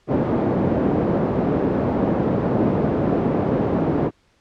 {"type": "band-pass noise", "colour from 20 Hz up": "pink", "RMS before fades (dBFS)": -20, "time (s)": [0.07, 4.11], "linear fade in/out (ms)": 50, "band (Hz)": [170, 520], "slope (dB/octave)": 12, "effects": ["pink hiss -61 dBFS RMS until 4.4 s", "low-pass 6000 Hz 12 dB/octave"]}